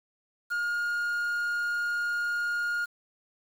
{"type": "tone with quantisation", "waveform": "triangle", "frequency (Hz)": 1423, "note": "F6", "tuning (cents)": 32, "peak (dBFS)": -25, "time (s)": [0.5, 2.86], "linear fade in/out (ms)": 20, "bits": 8, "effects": []}